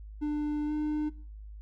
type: tone with pitch glide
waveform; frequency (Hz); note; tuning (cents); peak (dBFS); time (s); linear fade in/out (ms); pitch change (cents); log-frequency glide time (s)
triangle; 297.8 to 302.3; D4 to D#4; +24 to -50; -26; 0.21-1.1; 20; +26; 0.66-0.72
effects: noise-tail reverb RT60 0.5 s tail -22 dB re dry + added 52 Hz sine -42 dBFS peak until 1.61 s